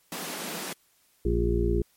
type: high-pass noise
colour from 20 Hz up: pink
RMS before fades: -35 dBFS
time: 0.12-0.73 s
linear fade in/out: 2 ms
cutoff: 160 Hz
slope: 96 dB/octave
type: harmonic tone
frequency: 58.27 Hz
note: A#1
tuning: in tune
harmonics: 1 / 2 / 3 / 4 / 6 / 7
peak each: -25 / -32 / -33 / -34 / -28 / -29 dBFS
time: 1.25-1.82 s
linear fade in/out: 5 ms
effects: white hiss -65 dBFS RMS until 1.96 s + MP3 64 kbps